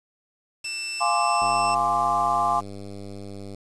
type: tone with pitch glide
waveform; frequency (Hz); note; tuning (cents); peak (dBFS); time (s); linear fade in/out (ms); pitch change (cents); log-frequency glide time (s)
20% pulse; 2660 to 2675; E7 to E7; +15 to +25; -23; 0.64-1.75; 10; +10; 1.09-1.58
type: chord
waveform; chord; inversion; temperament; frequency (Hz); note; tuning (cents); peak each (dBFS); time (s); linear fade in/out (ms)
sine; D half-diminished seventh; first; equal; 698.5 / 830.6 / 1046.5 / 1174.7; F5 / Ab5 / C6 / D6; 0 / 0 / 0 / 0; -25; 1-2.61; 20
type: click train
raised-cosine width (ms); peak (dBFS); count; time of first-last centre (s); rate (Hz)
2; -26; 213; 1.42-3.546; 99.7
effects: resampled to 22050 Hz + 7-bit